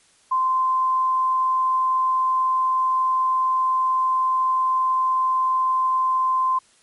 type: tone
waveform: sine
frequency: 1038 Hz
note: C6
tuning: 14 cents flat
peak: -17 dBFS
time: 0.31-6.59 s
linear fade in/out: 10 ms
effects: white hiss -57 dBFS RMS until 6.82 s + MP3 48 kbps

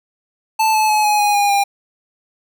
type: tone with pitch steps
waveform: square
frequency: 878 / 864.9 / 852 / 839.3 / 826.8 / 814.5 / 802.3 Hz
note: A5 / A5 / G#5 / G#5 / G#5 / G#5 / G5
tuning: -4 / -30 / +44 / +18 / -8 / -34 / +40 cents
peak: -13 dBFS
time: 0.59-1.64 s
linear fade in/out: 10 ms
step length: 150 ms
effects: none

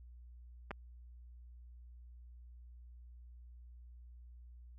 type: clicks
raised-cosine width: 0.5 ms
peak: -27 dBFS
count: 2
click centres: 0.708 / 0.713 s
effects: added 60 Hz sine -52 dBFS peak until 4.78 s

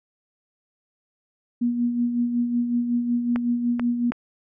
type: tone with tremolo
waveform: sine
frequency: 240 Hz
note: B3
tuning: 49 cents flat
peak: -18 dBFS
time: 1.61-4.11 s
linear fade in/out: 10 ms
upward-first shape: sine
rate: 5.4 Hz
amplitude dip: 50%
type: clicks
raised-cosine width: 0.5 ms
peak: -14 dBFS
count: 3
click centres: 3.36 / 3.796 / 4.12 s
effects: none

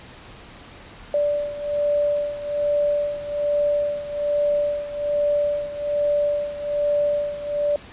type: beating tone pair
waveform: sine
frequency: 584 / 585.2 Hz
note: D5 / D5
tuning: -10 / -6 cents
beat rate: 1.2 Hz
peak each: -21 / -25 dBFS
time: 1.14-7.76 s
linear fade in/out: 2 ms
effects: pink hiss -43 dBFS RMS until 7.92 s + resampled to 8000 Hz

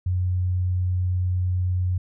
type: tone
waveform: sine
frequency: 90.9 Hz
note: F#2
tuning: 30 cents flat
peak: -20 dBFS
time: 0.06-1.98 s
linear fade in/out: 5 ms
effects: none

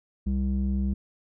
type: tone with low-pass filter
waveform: square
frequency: 65.8 Hz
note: C2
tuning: 10 cents sharp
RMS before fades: -26 dBFS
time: 0.26-0.94 s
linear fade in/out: 10 ms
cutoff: 210 Hz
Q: 2.6
effects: none

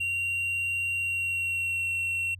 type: tone with pitch glide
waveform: triangle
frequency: 2758 to 2725 Hz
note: F7 to F7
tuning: -22 to -43 cents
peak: -25 dBFS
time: 0-2.35 s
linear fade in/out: 10 ms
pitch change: -21 cents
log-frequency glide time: 0.95-1.88 s
effects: added 91 Hz sine -43 dBFS peak until 2.39 s

